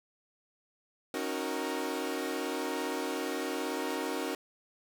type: chord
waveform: sawtooth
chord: D# minor seventh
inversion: third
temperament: equal with one note detuned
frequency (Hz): 273.5 / 311.1 / 370 / 466.2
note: C#4 / D#4 / F#4 / A#4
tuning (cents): -23 / 0 / 0 / 0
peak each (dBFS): -34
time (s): 1.14-4.35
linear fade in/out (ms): 2
effects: none